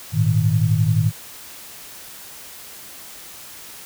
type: chord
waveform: sine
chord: Ab suspended second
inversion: none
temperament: equal with one note detuned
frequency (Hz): 103.83 / 115.34 / 155.56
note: Ab2 / Bb2 / Eb3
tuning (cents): 0 / -18 / 0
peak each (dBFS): -19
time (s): 0.12-1.12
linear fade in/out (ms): 50
effects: white hiss -39 dBFS RMS until 3.85 s